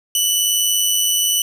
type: tone with amplitude modulation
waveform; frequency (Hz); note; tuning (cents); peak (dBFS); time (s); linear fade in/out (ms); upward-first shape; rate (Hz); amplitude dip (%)
15% pulse; 2971; F#7; +6; -6; 0.15-1.42; 2; sine; 101; 35
effects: none